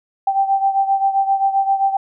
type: beating tone pair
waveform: sine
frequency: 781 / 788.6 Hz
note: G5 / G5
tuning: -7 / +10 cents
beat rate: 7.6 Hz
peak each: -15 / -20 dBFS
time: 0.27-1.97 s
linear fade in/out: 5 ms
effects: none